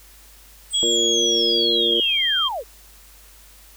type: linear sweep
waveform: sine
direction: down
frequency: 8210 to 392 Hz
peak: -24 dBFS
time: 0.7-2.64 s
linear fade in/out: 50 ms
type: tone with pitch glide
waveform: sine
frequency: 3322 to 3189 Hz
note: G#7 to G7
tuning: 0 to +29 cents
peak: -18 dBFS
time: 0.73-2.49 s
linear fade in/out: 20 ms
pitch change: -71 cents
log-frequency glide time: 1.62-2.24 s
type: harmonic tone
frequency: 116.54 Hz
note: A#2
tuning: in tune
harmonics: 2 / 3 / 4 / 5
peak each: -33 / -24 / -25 / -34 dBFS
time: 0.83-2 s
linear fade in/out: 0 ms
effects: added 50 Hz sine -49 dBFS peak until 3.76 s + white hiss -49 dBFS RMS until 3.76 s